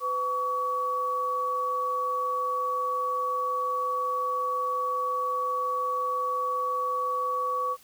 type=tone pair together; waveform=sine; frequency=504 / 1131.4 Hz; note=B4 / C#6; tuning=+35 / +35 cents; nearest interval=octave + major second; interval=1400 cents; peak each=-33 / -26 dBFS; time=0-7.77 s; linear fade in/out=50 ms; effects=white hiss -56 dBFS RMS until 7.83 s